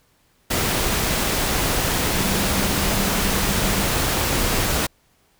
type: tone in noise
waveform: sine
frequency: 196 Hz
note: G3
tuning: in tune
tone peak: -27 dBFS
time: 2.12-3.86 s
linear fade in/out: 10 ms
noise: pink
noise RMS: -21 dBFS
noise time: 0.5-4.87 s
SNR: -9 dB
effects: pink hiss -61 dBFS RMS until 5.39 s